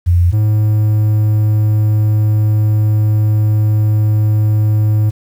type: tone pair in turn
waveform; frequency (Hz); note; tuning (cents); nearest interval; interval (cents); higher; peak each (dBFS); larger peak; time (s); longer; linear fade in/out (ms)
sine / triangle; 87.31 / 106.94; F2 / A2; 0 / -49; major third; 351; second; -7; neither; 0.06-0.32 / 0.32-5.11; second; 20
effects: 7-bit